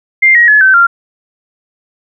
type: tone with pitch steps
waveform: sine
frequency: 2102 / 1894.4 / 1707.4 / 1538.8 / 1386.8 Hz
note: C7 / A#6 / G#6 / G6 / F6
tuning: +7 / +27 / +47 / -33 / -13 cents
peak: -3 dBFS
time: 0.22-0.87 s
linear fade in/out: 10 ms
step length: 130 ms
effects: none